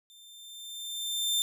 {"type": "tone with level ramp", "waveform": "sawtooth", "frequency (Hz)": 3581, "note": "A7", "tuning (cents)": 30, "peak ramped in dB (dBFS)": [-50, -21], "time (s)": [0.1, 1.42], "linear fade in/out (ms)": 0, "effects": []}